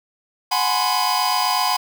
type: tone cluster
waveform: 45% pulse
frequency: 735 / 838 / 995 / 1043 / 4903 Hz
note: F#5 / G#5 / B5 / C6 / D#8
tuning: -12 / +15 / +13 / -6 / -26 cents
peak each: -24 dBFS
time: 0.51-1.77 s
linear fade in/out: 10 ms
effects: none